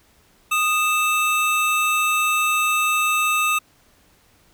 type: tone pair together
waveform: square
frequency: 1238.4 / 2637 Hz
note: D#6 / E7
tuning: -9 / 0 cents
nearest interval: octave + minor second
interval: 1309 cents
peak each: -21 dBFS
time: 0.51-3.59 s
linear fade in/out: 10 ms
effects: pink hiss -57 dBFS RMS until 4.53 s